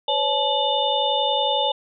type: tone cluster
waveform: sine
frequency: 511 / 562 / 863 / 2934 / 3585 Hz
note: C5 / C#5 / A5 / F#7 / A7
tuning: -41 / +24 / -34 / -15 / +32 cents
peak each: -28 / -25 / -23 / -27 / -24 dBFS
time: 0.08-1.72 s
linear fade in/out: 5 ms
effects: none